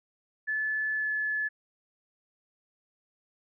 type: tone with pitch glide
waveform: sine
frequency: 1732 to 1721 Hz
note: A6 to A6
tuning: -28 to -39 cents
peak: -27 dBFS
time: 0.47-1.49 s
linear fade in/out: 20 ms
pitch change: -11 cents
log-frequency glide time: 0.95-1.09 s
effects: none